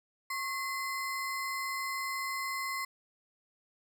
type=ring-modulated tone; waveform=square; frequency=1568 Hz; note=G6; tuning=in tune; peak=-31 dBFS; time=0.3-2.85 s; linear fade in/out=5 ms; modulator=481 Hz; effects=none